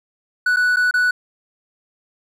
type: tone with dropouts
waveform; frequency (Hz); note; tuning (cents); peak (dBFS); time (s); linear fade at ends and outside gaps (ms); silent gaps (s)
triangle; 1480; F#6; 0; -12; 0.46-1.11; 5; 0.562-0.568 / 0.761-0.768 / 0.911-0.939
effects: none